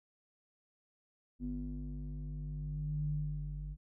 square tone with low-pass filter sweep, 49.68 Hz, G1, 24 cents sharp, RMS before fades -39 dBFS, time 1.39-3.77 s, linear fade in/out 50 ms, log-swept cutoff 250 to 120 Hz, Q 8.1, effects none

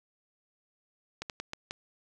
slowing click train, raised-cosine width 0.2 ms, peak -19 dBFS, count 5, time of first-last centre 1.22-1.709 s, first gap 78 ms, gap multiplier 1.31, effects none

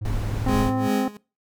triangle tone with pitch glide, 105.2 to 109.73 Hz, G#2 to A2, +23 to -4 cents, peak -25 dBFS, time 0.01-0.88 s, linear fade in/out 10 ms, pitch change +73 cents, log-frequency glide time 0.37-0.45 s
brown noise, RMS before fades -27 dBFS, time 0.05-0.7 s, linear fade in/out 2 ms
harmonic tone, 260 Hz, C4, 11 cents flat, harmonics 1 / 2 / 3 / 4 / 5 / 7, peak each -23 / -32 / -29 / -37 / -40 / -43 dBFS, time 0.46-1.08 s, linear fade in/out 2 ms
30% pulse tone with tremolo, 207.7 Hz, G#3, in tune, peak -19 dBFS, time 0.48-1.17 s, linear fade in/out 2 ms, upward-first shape sine, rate 2.7 Hz, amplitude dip 90%
effects noise-tail reverb RT60 0.3 s tail -21 dB re dry

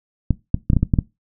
clicks, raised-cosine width 5 ms, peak -3 dBFS, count 8, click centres 0.307 / 0.544 / 0.701 / 0.733 / 0.767 / 0.83 / 0.938 / 0.988 s, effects noise-tail reverb RT60 0.2 s tail -19 dB re dry

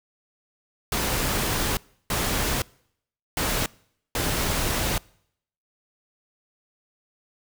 pink noise bursts at uneven times, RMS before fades -25 dBFS, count 4, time 0.92-1.77 / 2.1-2.62 / 3.37-3.66 / 4.15-4.98 s, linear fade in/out 2 ms, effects noise-tail reverb RT60 0.7 s tail -25 dB re dry

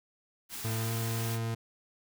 white band-stop noise, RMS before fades -40 dBFS, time 0.49-1.39 s, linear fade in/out 50 ms, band 470 to 680 Hz, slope 96 dB/octave
40% pulse tone with pitch glide, 112.1 to 114.06 Hz, A2 to A#2, +33 to -37 cents, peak -30 dBFS, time 0.64-1.55 s, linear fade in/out 10 ms, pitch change +30 cents, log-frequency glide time 0.77-0.93 s
effects none

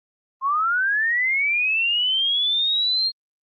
sine linear sweep, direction up, 1046.5 to 4249 Hz, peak -18 dBFS, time 0.41-3.12 s, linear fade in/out 50 ms, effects Opus 32 kbps

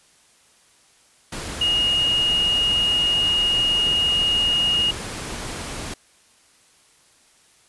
sine tone in noise, 2864 Hz, F7, 43 cents sharp, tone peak -17 dBFS, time 1.61-4.91 s, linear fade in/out 5 ms, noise pink, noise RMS -31 dBFS, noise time 1.32-5.94 s, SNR +11 dB, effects white hiss -56 dBFS RMS until 7.68 s + resampled to 24000 Hz

